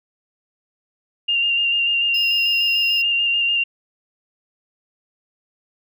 sine tone with vibrato, 2794 Hz, F7, in tune, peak -16 dBFS, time 1.28-3.64 s, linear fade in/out 10 ms, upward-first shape square, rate 6.8 Hz, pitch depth 17 cents each way
square tone, 5100 Hz, D#8, 42 cents sharp, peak -25 dBFS, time 2.14-3.02 s, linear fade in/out 5 ms
effects none

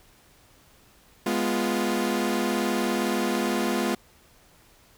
sawtooth chord, F diminished, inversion first, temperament equal, 207.7 / 246.9 / 349.2 Hz, Ab3 / Cb4 / F4, 0 / 0 / 0 cents, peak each -24 dBFS, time 1.26-3.95 s, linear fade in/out 5 ms, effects pink hiss -57 dBFS RMS until 4.97 s

